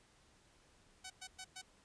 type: tone bursts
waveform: 5% pulse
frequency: 752 Hz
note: F#5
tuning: 28 cents sharp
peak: -35 dBFS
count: 4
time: 1.04-1.618 s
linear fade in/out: 10 ms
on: 62 ms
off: 110 ms
effects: pink hiss -68 dBFS RMS until 1.84 s + resampled to 22050 Hz